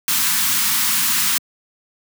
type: band-stop noise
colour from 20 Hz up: white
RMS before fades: -18 dBFS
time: 0.08-1.38 s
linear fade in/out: 2 ms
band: 270 to 940 Hz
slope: 48 dB/octave
effects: high-pass 150 Hz 12 dB/octave